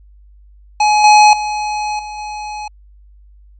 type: tone with level steps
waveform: square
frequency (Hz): 843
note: G#5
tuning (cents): +26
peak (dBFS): -10 / -5 / -18 / -26 / -24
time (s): 0.8-2.68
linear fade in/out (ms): 5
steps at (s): 1.04 / 1.33 / 1.99 / 2.18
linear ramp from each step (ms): 2
effects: added 50 Hz sine -41 dBFS peak until 3.59 s + resampled to 16000 Hz